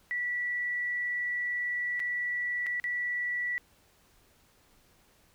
sine tone with dropouts, 1953 Hz, B6, 20 cents flat, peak -29 dBFS, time 0.11-3.58 s, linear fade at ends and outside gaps 0 ms, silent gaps 1.995-2.001 / 2.663-2.667 / 2.799-2.841 s, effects pink hiss -64 dBFS RMS until 5.34 s

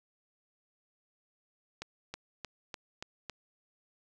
accelerating click train, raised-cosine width 0.2 ms, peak -22 dBFS, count 6, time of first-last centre 1.82-3.297 s, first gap 320 ms, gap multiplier 0.96, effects none

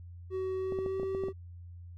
triangle tone with pitch glide, 376.6 to 384.1 Hz, F#4 to G4, +31 to -35 cents, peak -29 dBFS, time 0.3-1.33 s, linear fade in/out 50 ms, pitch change +34 cents, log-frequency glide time 0.56-1.02 s
clicks, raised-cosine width 2 ms, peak -25 dBFS, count 8, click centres 0.723 / 0.788 / 0.862 / 0.998 / 1.032 / 1.149 / 1.237 / 1.285 s
effects added 87 Hz sine -44 dBFS peak until 1.97 s + MP3 64 kbps

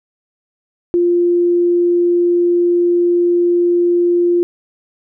sine tone, 348.9 Hz, F4, 2 cents flat, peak -10 dBFS, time 0.94-4.43 s, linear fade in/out 0 ms, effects none

